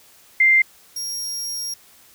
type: tone pair in turn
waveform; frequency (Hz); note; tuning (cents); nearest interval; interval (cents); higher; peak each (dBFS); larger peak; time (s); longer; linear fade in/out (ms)
sine / sawtooth; 2093 / 5601; C7 / F8; 0 / +4; octave + perfect fourth; 1704; second; -11 / -23; first; 0.4-0.62 / 0.96-1.74; second; 5
effects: white hiss -51 dBFS RMS until 2.14 s